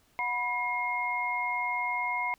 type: tone cluster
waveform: sine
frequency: 728 / 979 / 2140 Hz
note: F#5 / B5 / C7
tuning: -28 / -15 / +38 cents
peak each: -37 / -31 / -31 dBFS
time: 0.19-2.34 s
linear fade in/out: 0 ms
effects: pink hiss -66 dBFS RMS until 2.38 s